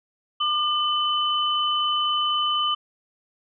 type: tone pair together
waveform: sine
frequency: 1200 / 3024 Hz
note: D6 / F#7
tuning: +37 / +37 cents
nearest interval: octave + major third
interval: 1600 cents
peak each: -23 dBFS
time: 0.4-2.75 s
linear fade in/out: 10 ms
effects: none